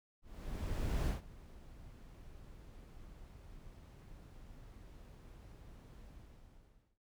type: noise with ADSR envelope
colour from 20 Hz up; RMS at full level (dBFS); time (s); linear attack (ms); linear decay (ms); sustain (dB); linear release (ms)
brown; -33; 0.22-6.98; 860; 130; -21; 900
effects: none

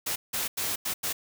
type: noise bursts at uneven times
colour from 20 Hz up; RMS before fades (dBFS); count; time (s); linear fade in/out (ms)
white; -30; 5; 0.06-0.16 / 0.33-0.48 / 0.57-0.76 / 0.85-0.94 / 1.03-1.13; 10
effects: none

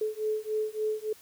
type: beating tone pair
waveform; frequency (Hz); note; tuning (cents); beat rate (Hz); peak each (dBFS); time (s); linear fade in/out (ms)
sine; 429.2 / 432.7; A4 / A4; -43 / -29; 3.5; -31; 0.01-1.13; 5
effects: white hiss -55 dBFS RMS until 1.21 s

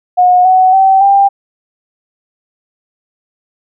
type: tone with pitch steps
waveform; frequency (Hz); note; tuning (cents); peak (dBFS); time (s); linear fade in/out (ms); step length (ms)
sine; 724 / 746.5 / 769.7 / 793.6; F#5 / F#5 / G5 / G5; -38 / +15 / -32 / +21; -4; 0.17-1.29; 20; 280
effects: none

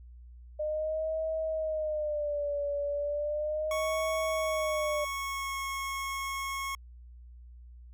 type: tone with vibrato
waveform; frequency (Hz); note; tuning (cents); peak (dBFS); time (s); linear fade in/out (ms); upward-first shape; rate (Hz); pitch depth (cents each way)
sine; 605; D#5; -49; -29; 0.59-5.05; 10; sine; 0.35; 92
type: tone with pitch glide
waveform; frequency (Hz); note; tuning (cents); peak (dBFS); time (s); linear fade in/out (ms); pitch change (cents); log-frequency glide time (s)
25% pulse; 1108.7 to 1093.4; C#6 to C#6; 0 to -24; -29; 3.71-6.75; 2; -24; 4.92-5.58
effects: added 60 Hz sine -47 dBFS peak until 7.93 s

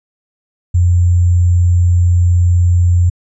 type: tone with sample-and-hold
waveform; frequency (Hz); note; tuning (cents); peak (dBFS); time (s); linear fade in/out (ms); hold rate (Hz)
sine; 87.9; F2; +12; -7; 0.74-3.1; 10; 7350
effects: resampled to 24000 Hz

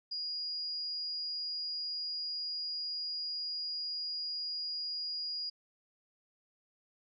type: tone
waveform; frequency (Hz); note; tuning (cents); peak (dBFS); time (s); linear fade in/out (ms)
sine; 4869; D#8; -38; -35; 0.11-5.5; 10
effects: none

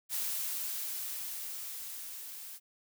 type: noise with level ramp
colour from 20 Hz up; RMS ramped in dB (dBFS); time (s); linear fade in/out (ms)
blue; -34 to -46; 0.09-2.6; 50
effects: none

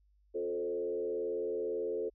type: tone with frequency modulation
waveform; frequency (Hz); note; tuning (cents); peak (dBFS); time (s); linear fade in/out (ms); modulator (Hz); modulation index
sine; 440; A4; 0; -32; 0.34-2.1; 20; 81.9; 1
effects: added 50 Hz sine -65 dBFS peak until 2.14 s

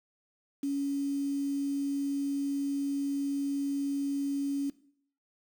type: tone with quantisation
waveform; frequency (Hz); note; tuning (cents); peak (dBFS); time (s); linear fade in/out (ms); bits
sine; 279.9; C#4; +17; -28; 0.63-4.7; 5; 8
effects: noise-tail reverb RT60 0.6 s tail -18 dB re dry

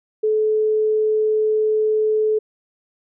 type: tone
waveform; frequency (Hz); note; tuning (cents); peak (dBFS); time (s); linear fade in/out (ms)
sine; 431.6; A4; -33; -15; 0.23-2.39; 10
effects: none

